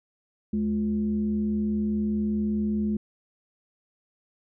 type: tone with frequency modulation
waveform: sine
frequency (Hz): 212.4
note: G#3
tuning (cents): +39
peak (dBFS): -23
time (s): 0.53-2.97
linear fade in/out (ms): 5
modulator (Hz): 140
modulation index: 0.46
effects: none